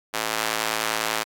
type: tone with high-pass filter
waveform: square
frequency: 55 Hz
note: A1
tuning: in tune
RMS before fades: -27 dBFS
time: 0.13-1.24 s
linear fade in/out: 20 ms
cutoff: 730 Hz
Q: 0.52
effects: AAC 48 kbps